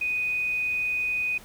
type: tone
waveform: sine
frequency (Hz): 2489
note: D#7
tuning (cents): 0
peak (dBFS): -24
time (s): 0.01-1.38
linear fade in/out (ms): 5
effects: pink hiss -49 dBFS RMS until 1.44 s